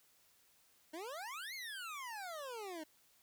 25% pulse exponential two-way sweep, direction up then down, 299.8 to 2217 to 299.8 Hz, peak -40 dBFS, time 0.93-2.84 s, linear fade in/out 10 ms, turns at 1.54 s, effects white hiss -70 dBFS RMS until 3.22 s

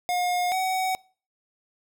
square tone pair in turn, 716 / 751.3 Hz, F5 / F#5, +43 / +26 cents, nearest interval minor second, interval 83 cents, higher second, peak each -24 dBFS, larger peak neither, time 0.09-0.52 / 0.52-0.95 s, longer neither, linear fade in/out 0 ms, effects noise-tail reverb RT60 0.4 s tail -24 dB re dry

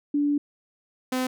sine / sawtooth tone pair in turn, 290 / 255.9 Hz, D4 / C4, -22 / -38 cents, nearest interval major second, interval 216 cents, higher first, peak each -20 dBFS, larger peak neither, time 0.14-0.38 / 1.12-1.27 s, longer first, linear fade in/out 5 ms, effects none

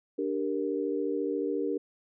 sine chord, G minor, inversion second, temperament equal, 293.7 / 392 / 466.2 Hz, D4 / G4 / Bb4, 0 / 0 / 0 cents, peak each -32 dBFS, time 0.18-1.78 s, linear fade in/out 10 ms, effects none

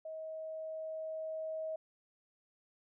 sine tone with level ramp, 635 Hz, D#5, 35 cents sharp, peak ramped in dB -41 to -36 dBFS, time 0.05-1.76 s, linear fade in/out 5 ms, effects none

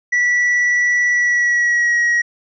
triangle tone with pitch glide, 1953 to 1901.8 Hz, B6 to A#6, -20 to +34 cents, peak -11 dBFS, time 0.12-2.22 s, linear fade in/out 10 ms, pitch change -46 cents, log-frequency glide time 1.13-1.97 s, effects resampled to 16000 Hz

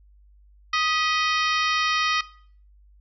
harmonic tone with a mistuned harmonic, 624 Hz, D#5, 5 cents sharp, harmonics 2 / 3 / 4 / 5 / 6 / 7 / 8 / 9, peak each -23 / -27 / -29 / -31 / -33 / -34 / -35 / -36 dBFS, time 0.73-2.21 s, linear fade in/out 5 ms, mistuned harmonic 3, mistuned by +71 cents, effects noise-tail reverb RT60 0.5 s tail -19 dB re dry + added 50 Hz sine -51 dBFS peak until 3 s

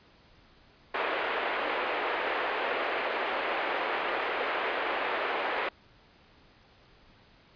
pink band-pass noise, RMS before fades -31 dBFS, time 0.94-5.69 s, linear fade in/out 5 ms, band 410 to 2700 Hz, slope 24 dB/octave, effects pink hiss -59 dBFS RMS until 7.55 s + resampled to 11025 Hz

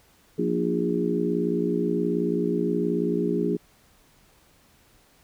harmonic tone with a mistuned harmonic, 58.7 Hz, A#1, 13 cents sharp, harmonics 3 / 4 / 5 / 6 / 7, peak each -28 / -29 / -29 / -29 / -27 dBFS, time 0.38-3.57 s, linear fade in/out 10 ms, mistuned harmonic 5, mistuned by +42 cents, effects pink hiss -59 dBFS RMS until 5.23 s

